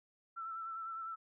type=tone with vibrato; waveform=sine; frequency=1332 Hz; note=E6; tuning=18 cents sharp; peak=-40 dBFS; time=0.36-1.16 s; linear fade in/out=20 ms; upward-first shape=sine; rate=9.9 Hz; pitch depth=32 cents each way; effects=none